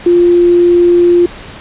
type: tone with quantisation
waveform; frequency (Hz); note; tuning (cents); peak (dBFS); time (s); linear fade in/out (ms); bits
sine; 349.2; F4; 0; -4; 0.06-1.26; 5; 5
effects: pink hiss -30 dBFS RMS until 1.6 s + resampled to 8000 Hz